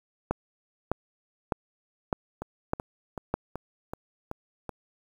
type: two click trains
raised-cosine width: 1 ms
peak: -20 / -11 dBFS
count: 7 / 6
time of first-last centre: 2.42-4.693 / 0.31-3.34 s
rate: 2.64 / 1.65 Hz
effects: 8-bit